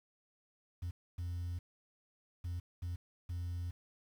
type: tone bursts at uneven times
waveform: sine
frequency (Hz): 87.31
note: F2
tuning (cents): 0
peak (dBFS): -34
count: 5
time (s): 0.82-0.91 / 1.18-1.59 / 2.44-2.6 / 2.82-2.96 / 3.29-3.71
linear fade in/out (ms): 10
effects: tanh soft clip ceiling -36 dBFS + 10-bit